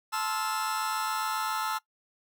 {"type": "chord", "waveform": "40% pulse", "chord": "F major seventh", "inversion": "first", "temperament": "just", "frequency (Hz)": [873.1, 1047.7, 1309.6, 1396.9], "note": ["A5", "C6", "E6", "F6"], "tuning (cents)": [-14, 2, -12, 0], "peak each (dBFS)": [-32, -37, -31, -37], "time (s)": [0.12, 1.79], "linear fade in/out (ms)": 20, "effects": ["noise-tail reverb RT60 0.1 s tail -19 dB re dry"]}